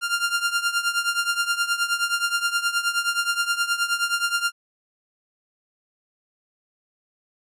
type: tone with tremolo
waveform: sawtooth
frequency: 1396.9 Hz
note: F6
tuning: in tune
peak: -14 dBFS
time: 0.01-4.52 s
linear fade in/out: 50 ms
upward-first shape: triangle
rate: 9.5 Hz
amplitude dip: 85%
effects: low-pass 12000 Hz 12 dB/octave